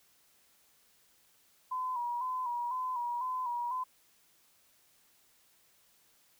sine tone with vibrato, 987.8 Hz, B5, in tune, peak -32 dBFS, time 1.71-3.84 s, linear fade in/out 10 ms, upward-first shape square, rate 2 Hz, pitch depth 52 cents each way, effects white hiss -67 dBFS RMS until 6.39 s

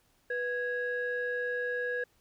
sine tone pair together, 491.5 / 1656.8 Hz, B4 / G#6, -8 / -5 cents, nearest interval octave + major sixth, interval 2103 cents, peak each -32 / -32 dBFS, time 0.3-2.04 s, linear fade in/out 5 ms, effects tanh soft clip ceiling -24 dBFS + pink hiss -69 dBFS RMS until 2.2 s

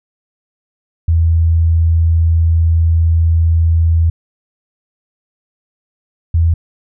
sine tone pair in turn, 82.41 / 82.94 Hz, E2 / E2, 0 / +11 cents, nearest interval unison, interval 11 cents, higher second, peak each -8 dBFS, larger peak neither, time 1.08-4.1 / 6.34-6.54 s, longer first, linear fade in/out 5 ms, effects none

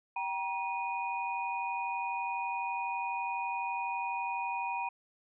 sine tone cluster, 778 / 950 / 2475 Hz, G5 / A#5 / D#7, -13 / +33 / -10 cents, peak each -38 / -34 / -39 dBFS, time 0.16-4.89 s, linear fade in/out 5 ms, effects none

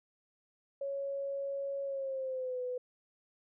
sine tone with pitch glide, 554.4 to 499.7 Hz, C#5 to B4, 0 to +20 cents, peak -34 dBFS, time 0.81-2.78 s, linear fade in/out 5 ms, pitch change -180 cents, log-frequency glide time 1.84-2.62 s, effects none

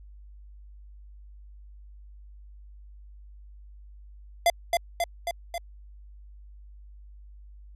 square tone with echo, 687 Hz, F5, 29 cents flat, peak -18 dBFS, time 4.46-4.5 s, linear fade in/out 2 ms, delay 270 ms, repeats 4, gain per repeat -3 dB, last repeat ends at 5.58 s, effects added 50 Hz sine -45 dBFS peak until 7.75 s + resampled to 32000 Hz

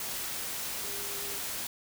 sine tone in noise, 402.8 Hz, G4, 47 cents sharp, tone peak -46 dBFS, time 0.84-1.38 s, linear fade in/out 2 ms, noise white, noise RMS -36 dBFS, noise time 0-1.67 s, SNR -13 dB, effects none

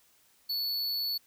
square tone, 4435 Hz, C#8, in tune, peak -30 dBFS, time 0.49-1.18 s, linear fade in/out 10 ms, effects white hiss -65 dBFS RMS until 1.26 s

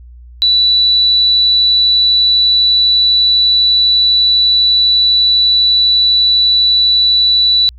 sine tone, 3956 Hz, B7, 2 cents sharp, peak -7 dBFS, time 0.42-7.69 s, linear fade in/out 0 ms, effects added 60 Hz sine -33 dBFS peak until 7.78 s

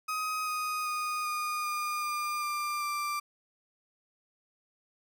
35% pulse tone with pitch steps, 1258 / 1246.4 / 1235 / 1223.6 / 1212.3 / 1201.2 / 1190.1 / 1179.2 Hz, D#6 / D#6 / D#6 / D#6 / D#6 / D6 / D6 / D6, +19 / +3 / -13 / -29 / -45 / +39 / +23 / +7 cents, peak -29 dBFS, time 0.08-3.2 s, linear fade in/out 10 ms, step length 390 ms, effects none

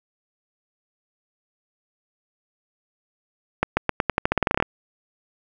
accelerating click train, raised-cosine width 0.5 ms, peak -3 dBFS, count 16, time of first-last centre 3.63-4.625 s, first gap 140 ms, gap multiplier 0.88, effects none

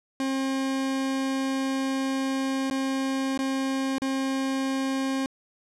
40% pulse tone with dropouts, 267.7 Hz, C4, 40 cents sharp, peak -24 dBFS, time 0.2-5.26 s, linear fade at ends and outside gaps 1 ms, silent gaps 2.7-2.71 / 3.376-3.39 / 3.983-4.019 s, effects low-pass 9000 Hz 12 dB/octave

